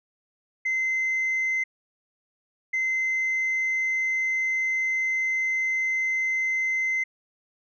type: tone pair in turn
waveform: sine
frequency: 2065 / 2065 Hz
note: C7 / C7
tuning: -23 / -23 cents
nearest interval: unison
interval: 0 cents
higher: neither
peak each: -21 dBFS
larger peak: neither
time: 0.65-1.64 / 2.73-7.04 s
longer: second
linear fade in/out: 10 ms
effects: tanh soft clip ceiling -20 dBFS